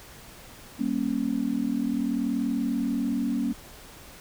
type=chord; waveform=sine; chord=G diminished; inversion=none; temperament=equal with one note detuned; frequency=196 / 236.7 / 277.2 Hz; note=G3 / Bb3 / Db4; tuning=0 / +27 / 0 cents; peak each=-32 / -27 / -28 dBFS; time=0.79-3.53 s; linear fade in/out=10 ms; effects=pink hiss -47 dBFS RMS until 4.2 s